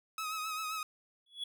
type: tone with vibrato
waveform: sawtooth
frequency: 1273 Hz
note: D#6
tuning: 39 cents sharp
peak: -32 dBFS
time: 0.18-0.83 s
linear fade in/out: 2 ms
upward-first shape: triangle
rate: 7.6 Hz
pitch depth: 50 cents each way
type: tone with exponential growth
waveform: triangle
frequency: 3380 Hz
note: G#7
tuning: 30 cents sharp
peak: -31 dBFS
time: 1.26-1.44 s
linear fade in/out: 5 ms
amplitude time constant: 37 ms
effects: none

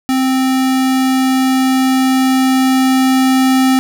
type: tone with level ramp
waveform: square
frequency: 261.6 Hz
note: C4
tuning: in tune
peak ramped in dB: -12 to -9 dBFS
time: 0.09-3.79 s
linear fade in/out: 0 ms
effects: none

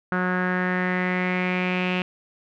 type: tone with low-pass filter sweep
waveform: sawtooth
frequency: 182.1 Hz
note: F#3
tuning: 27 cents flat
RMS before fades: -24 dBFS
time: 0.12-2.02 s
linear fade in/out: 0 ms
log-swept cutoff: 1500 to 2700 Hz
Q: 5.5
effects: none

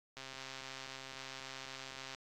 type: click train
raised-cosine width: 0.2 ms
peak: -29 dBFS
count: 264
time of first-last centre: 0.17-2.147 s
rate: 133 Hz
effects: AAC 64 kbps

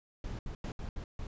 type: noise bursts at uneven times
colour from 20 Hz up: brown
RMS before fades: -39 dBFS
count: 6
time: 0.24-0.39 / 0.46-0.55 / 0.64-0.72 / 0.79-0.89 / 0.96-1.04 / 1.19-1.27 s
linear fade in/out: 2 ms
effects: resampled to 16000 Hz

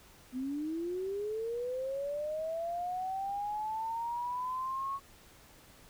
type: linear sweep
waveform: sine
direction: up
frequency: 246.9 to 1108.7 Hz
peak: -33 dBFS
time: 0.32-5 s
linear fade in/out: 50 ms
effects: pink hiss -58 dBFS RMS until 5.89 s

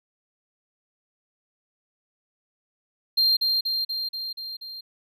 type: tone with echo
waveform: triangle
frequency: 4186 Hz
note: C8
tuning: in tune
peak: -16 dBFS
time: 3.17-3.37 s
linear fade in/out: 10 ms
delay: 240 ms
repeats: 6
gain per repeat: -3 dB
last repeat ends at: 4.81 s
effects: none

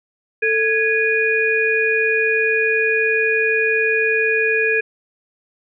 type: tone cluster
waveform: sine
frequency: 444.3 / 1664 / 2457 Hz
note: A4 / G#6 / D#7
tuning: +17 / +3 / -22 cents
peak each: -19 dBFS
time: 0.42-4.81 s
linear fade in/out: 10 ms
effects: none

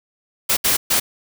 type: noise bursts at uneven times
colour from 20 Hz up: white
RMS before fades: -17 dBFS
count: 3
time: 0.49-0.57 / 0.64-0.77 / 0.9-1 s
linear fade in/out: 10 ms
effects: none

